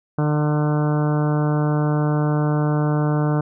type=harmonic tone with a mistuned harmonic; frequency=150 Hz; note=D3; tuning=37 cents sharp; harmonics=1 / 2 / 3 / 4 / 5 / 6 / 7 / 8 / 9 / 10; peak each=-18 / -24 / -28 / -30 / -32 / -34 / -35 / -36 / -37 / -38 dBFS; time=0.18-3.41 s; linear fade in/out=5 ms; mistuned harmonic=5; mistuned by=-16 cents; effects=none